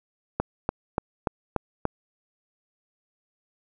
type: click train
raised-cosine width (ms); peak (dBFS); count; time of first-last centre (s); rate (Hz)
1; -9; 6; 0.4-1.853; 3.44
effects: none